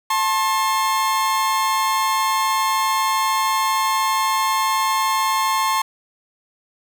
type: tone pair together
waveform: 40% pulse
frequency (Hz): 882 / 1069.4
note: A5 / C6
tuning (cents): +4 / +37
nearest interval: minor third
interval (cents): 333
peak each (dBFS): -21 / -18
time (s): 0.1-5.82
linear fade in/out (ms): 5
effects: none